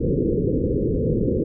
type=low-pass noise; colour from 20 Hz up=white; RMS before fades=-21 dBFS; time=0-1.44 s; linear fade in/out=10 ms; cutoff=510 Hz; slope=96 dB/octave; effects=none